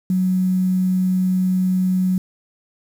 sine tone, 185 Hz, F#3, in tune, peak -15 dBFS, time 0.1-2.18 s, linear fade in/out 2 ms, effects 7-bit

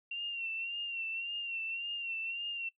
sine tone with vibrato, 2745 Hz, F7, 31 cents flat, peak -35 dBFS, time 0.11-2.69 s, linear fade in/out 5 ms, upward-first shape sine, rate 1.8 Hz, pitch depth 52 cents each way, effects noise-tail reverb RT60 0.1 s tail -18 dB re dry

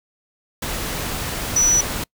sine tone in noise, 5920 Hz, F#8, in tune, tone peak -13 dBFS, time 1.56-1.81 s, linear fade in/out 5 ms, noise pink, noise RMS -26 dBFS, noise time 0.62-2.04 s, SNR +10 dB, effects noise-tail reverb RT60 0.1 s tail -26 dB re dry

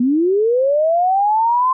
sine linear sweep, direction up, 233.9 to 1046.5 Hz, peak -12 dBFS, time 0-1.73 s, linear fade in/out 5 ms, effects none

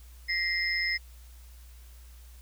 sine tone cluster, 1904 / 2080 / 5170 Hz, A#6 / C7 / E8, +36 / -11 / -34 cents, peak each -32 / -29 / -32 dBFS, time 0.28-0.98 s, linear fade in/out 20 ms, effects added 60 Hz sine -47 dBFS peak until 2.41 s + white hiss -59 dBFS RMS until 2.41 s

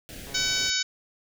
pink band-stop noise, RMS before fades -41 dBFS, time 0.09-0.7 s, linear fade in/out 0 ms, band 720 to 1500 Hz, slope 48 dB/octave
click train, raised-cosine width 1 ms, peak -33 dBFS, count 56, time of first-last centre 0.27-0.669 s, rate 138 Hz
harmonic tone, 755 Hz, F#5, 35 cents sharp, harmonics 2 / 3 / 4 / 5 / 6 / 7 / 8 / 9, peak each -32 / -33 / -34 / -30 / -32 / -30 / -35 / -32 dBFS, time 0.34-0.83 s, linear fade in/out 10 ms
effects none

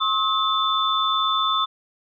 sine tone cluster, 1076 / 1284 / 3526 Hz, C6 / E6 / A7, +48 / -46 / +3 cents, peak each -23 dBFS, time 0-1.66 s, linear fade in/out 20 ms, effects none

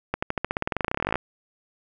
accelerating click train, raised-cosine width 0.5 ms, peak -9 dBFS, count 26, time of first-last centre 0.14-1.156 s, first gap 85 ms, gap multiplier 0.93, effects none

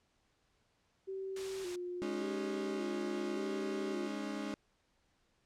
sine tone with vibrato, 370 Hz, F#4, in tune, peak -38 dBFS, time 1.07-4.08 s, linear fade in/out 20 ms, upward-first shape square, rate 0.87 Hz, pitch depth 66 cents each way
white noise, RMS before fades -46 dBFS, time 1.36-1.76 s, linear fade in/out 5 ms
35% pulse chord, Ab suspended fourth, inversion none, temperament equal with one note detuned, 207.7 / 277.2 / 307.4 Hz, Ab3 / Db4 / Eb4, 0 / 0 / -21 cents, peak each -40 / -41 / -41 dBFS, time 2.02-4.54 s, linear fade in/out 0 ms
effects pink hiss -75 dBFS RMS until 5.45 s + low-pass 7000 Hz 12 dB/octave

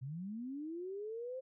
sine linear sweep, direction up, 122.1 to 529 Hz, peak -40 dBFS, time 0.01-1.41 s, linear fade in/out 20 ms, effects none

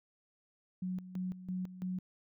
sine tone with tremolo, 183.8 Hz, F#3, 11 cents flat, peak -34 dBFS, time 0.82-1.99 s, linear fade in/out 5 ms, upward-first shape square, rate 3 Hz, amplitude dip 75%, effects none

